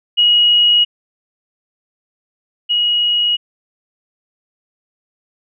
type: tone pair in turn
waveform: sine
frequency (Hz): 2898 / 2898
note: F#7 / F#7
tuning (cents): -37 / -37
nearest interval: unison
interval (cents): 0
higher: neither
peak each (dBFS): -8 / -12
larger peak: first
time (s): 0.17-0.85 / 2.69-3.37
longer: neither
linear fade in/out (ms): 20
effects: none